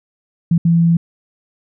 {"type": "tone bursts at uneven times", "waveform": "sine", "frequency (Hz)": 168, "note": "E3", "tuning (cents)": 33, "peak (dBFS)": -9, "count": 2, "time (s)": [[0.51, 0.58], [0.65, 0.97]], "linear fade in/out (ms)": 5, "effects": []}